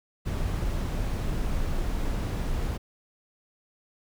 brown noise, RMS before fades -28 dBFS, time 0.25-2.78 s, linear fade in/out 20 ms, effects none

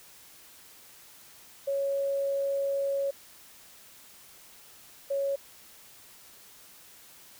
sine tone bursts at uneven times, 554.4 Hz, C#5, in tune, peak -26 dBFS, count 2, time 1.67-3.11 / 5.1-5.36 s, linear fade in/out 10 ms, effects white hiss -53 dBFS RMS until 7.39 s

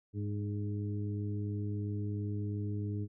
harmonic tone with a mistuned harmonic, 102.9 Hz, G#2, 16 cents flat, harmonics 1 / 2 / 3 / 4, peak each -34 / -42 / -42 / -47 dBFS, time 0.13-3.08 s, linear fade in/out 50 ms, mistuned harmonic 4, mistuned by +19 cents, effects none

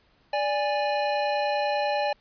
square tone pair together, 585 / 825 Hz, D5 / G#5, -7 / -12 cents, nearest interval tritone, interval 595 cents, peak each -27 dBFS, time 0.33-2.13 s, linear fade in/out 5 ms, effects pink hiss -63 dBFS RMS until 2.2 s + resampled to 11025 Hz

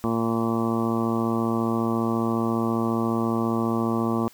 harmonic tone, 114.6 Hz, A#2, 29 cents flat, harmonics 1 / 2 / 3 / 4 / 5 / 6 / 7 / 8 / 9 / 10, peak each -31 / -24 / -28 / -33 / -37 / -36 / -37 / -38 / -35 / -33 dBFS, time 0.04-4.28 s, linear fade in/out 0 ms, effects white hiss -53 dBFS RMS until 4.33 s

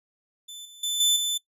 sawtooth tone with level steps, 3520 Hz, A7, in tune, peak -35 / -42 / -22 / -15 / -21 dBFS, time 0.48-1.38 s, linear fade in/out 10 ms, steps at 0.65 / 0.83 / 1 / 1.16 s, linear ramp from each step 5 ms, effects noise-tail reverb RT60 0.1 s tail -20 dB re dry + resampled to 32000 Hz

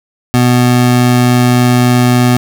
square tone pair together, 123.45 / 246.9 Hz, B2 / B3, 0 / 0 cents, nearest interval octave, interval 1200 cents, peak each -10 dBFS, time 0.34-2.37 s, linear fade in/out 0 ms, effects none

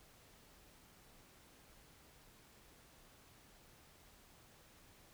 silence, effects pink hiss -64 dBFS RMS until 5.13 s

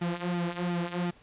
sawtooth tone with flanger, 174.61 Hz, F3, in tune, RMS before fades -31 dBFS, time 0.01-1.11 s, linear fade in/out 10 ms, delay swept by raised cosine 1.8 to 5.7 ms, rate 2.8 Hz, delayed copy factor -0.7, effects pink hiss -58 dBFS RMS until 1.22 s + resampled to 8000 Hz

